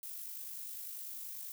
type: noise with amplitude modulation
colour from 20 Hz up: violet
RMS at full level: -43 dBFS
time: 0.03-1.52 s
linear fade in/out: 0 ms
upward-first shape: sine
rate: 50.2 Hz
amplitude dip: 35%
effects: none

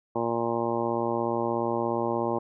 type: harmonic tone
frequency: 116.9 Hz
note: A#2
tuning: 5 cents sharp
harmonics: 1 / 2 / 3 / 4 / 5 / 6 / 7 / 8 / 9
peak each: -38 / -33 / -30 / -33 / -32 / -40 / -33 / -35 / -36 dBFS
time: 0.15-2.39 s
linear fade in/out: 10 ms
effects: none

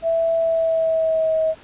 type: tone with pitch glide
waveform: sine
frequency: 660 to 637.5 Hz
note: E5 to D#5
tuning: +2 to +42 cents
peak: -16 dBFS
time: 0.02-1.55 s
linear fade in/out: 50 ms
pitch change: -60 cents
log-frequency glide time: 0.36-1.35 s
effects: pink hiss -46 dBFS RMS until 1.63 s + resampled to 8000 Hz

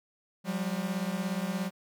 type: beating tone pair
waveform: 45% pulse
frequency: 180.2 / 197.2 Hz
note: F#3 / G3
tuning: -45 / +11 cents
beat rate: 17 Hz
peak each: -33 / -33 dBFS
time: 0.44-1.71 s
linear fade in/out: 50 ms
effects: none

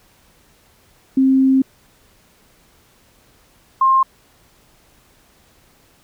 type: tone pair in turn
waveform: sine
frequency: 265.3 / 1061.2 Hz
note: C4 / C6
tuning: +24 / +24 cents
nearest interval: 2 octaves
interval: 2400 cents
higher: second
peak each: -10 dBFS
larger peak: neither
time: 1.17-1.62 / 3.81-4.03 s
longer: first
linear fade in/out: 5 ms
effects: pink hiss -54 dBFS RMS until 6.03 s

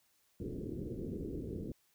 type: low-pass noise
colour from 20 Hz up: white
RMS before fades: -41 dBFS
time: 0.4-1.72 s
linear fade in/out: 2 ms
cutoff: 430 Hz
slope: 48 dB/octave
effects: white hiss -73 dBFS RMS until 1.94 s

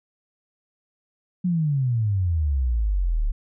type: exponential sweep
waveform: sine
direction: down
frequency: 185.1 to 34.65 Hz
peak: -19 dBFS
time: 1.44-3.32 s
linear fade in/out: 10 ms
effects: none

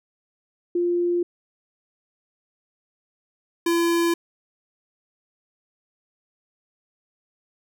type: tone pair in turn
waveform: sine / square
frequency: 349.2 / 339.1 Hz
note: F4 / E4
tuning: 0 / +49 cents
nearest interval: minor second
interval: 51 cents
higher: first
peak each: -19 dBFS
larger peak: neither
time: 0.75-1.23 / 3.66-4.14 s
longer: neither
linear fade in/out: 5 ms
effects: none

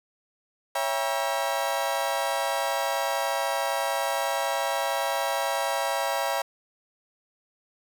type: chord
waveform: 35% pulse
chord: C# diminished seventh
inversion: none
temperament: just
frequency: 554.4 / 665.2 / 798.3 / 957.9 Hz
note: C#5 / E5 / G5 / Bb5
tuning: 0 / +16 / +31 / +47 cents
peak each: -29 dBFS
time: 0.75-6.42 s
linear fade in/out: 5 ms
effects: none

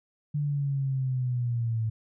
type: linear sweep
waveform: sine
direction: down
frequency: 148.2 to 110 Hz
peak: -25 dBFS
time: 0.34-1.9 s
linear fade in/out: 10 ms
effects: none

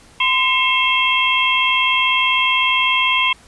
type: tone cluster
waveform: sine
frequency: 1027 / 2158 / 2686 / 3226 Hz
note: C6 / C#7 / E7 / G7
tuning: -33 / -47 / +32 / +49 cents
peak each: -19 dBFS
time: 0.2-3.33 s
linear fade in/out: 5 ms
effects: pink hiss -47 dBFS RMS until 3.47 s + resampled to 24000 Hz

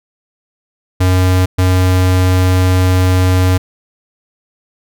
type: tone bursts at uneven times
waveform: square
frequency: 92.1 Hz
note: F#2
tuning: 7 cents flat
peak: -9 dBFS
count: 2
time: 1-1.46 / 1.58-3.58 s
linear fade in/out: 10 ms
effects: none

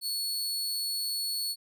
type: tone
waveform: sawtooth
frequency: 4403 Hz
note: C#8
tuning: 13 cents flat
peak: -27 dBFS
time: 0.01-1.56 s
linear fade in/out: 50 ms
effects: none

